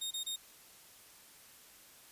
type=tone bursts; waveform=sawtooth; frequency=3700 Hz; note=A#7; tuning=14 cents flat; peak=-33 dBFS; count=3; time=0.01-0.362 s; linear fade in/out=10 ms; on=100 ms; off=26 ms; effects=white hiss -58 dBFS RMS until 2.11 s + resampled to 32000 Hz